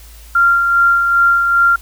sine tone with tremolo, 1386 Hz, F6, 14 cents flat, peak -7 dBFS, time 0.35-1.76 s, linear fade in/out 5 ms, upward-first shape sine, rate 2.5 Hz, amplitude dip 40%, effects added 55 Hz sine -36 dBFS peak until 1.81 s + white hiss -43 dBFS RMS until 1.81 s

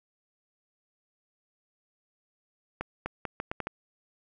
accelerating click train, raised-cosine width 0.5 ms, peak -17 dBFS, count 7, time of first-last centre 2.81-3.67 s, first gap 250 ms, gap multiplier 0.77, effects none

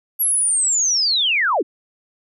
sine linear sweep, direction down, 11570 to 220 Hz, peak -15 dBFS, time 0.19-1.63 s, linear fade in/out 20 ms, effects none

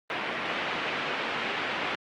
white low-pass noise, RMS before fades -31 dBFS, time 0.1-1.95 s, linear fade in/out 0 ms, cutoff 2800 Hz, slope 24 dB/octave, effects high-pass 200 Hz 12 dB/octave + Opus 32 kbps

